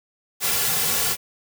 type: noise with comb filter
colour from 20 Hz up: white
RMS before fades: -22 dBFS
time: 0.4-1.17 s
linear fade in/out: 50 ms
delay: 3.2 ms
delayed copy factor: -1
effects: none